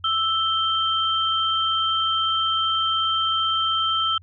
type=tone pair together; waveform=sine; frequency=1318.5 / 3136 Hz; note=E6 / G7; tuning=0 / 0 cents; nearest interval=octave + minor third; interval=1500 cents; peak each=-22 dBFS; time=0.04-4.18 s; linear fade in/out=5 ms; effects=added 90 Hz sine -46 dBFS peak until 4.22 s